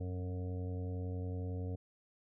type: harmonic tone with a mistuned harmonic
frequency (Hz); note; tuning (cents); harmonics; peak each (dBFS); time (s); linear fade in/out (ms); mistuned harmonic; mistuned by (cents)
90.9; F#2; -30; 1 / 2 / 3 / 5 / 6 / 7 / 8; -37 / -48 / -47 / -48 / -55 / -59 / -59; 0-1.76; 10; 1; +32
effects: none